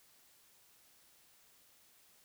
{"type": "silence", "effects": ["white hiss -66 dBFS RMS until 2.24 s"]}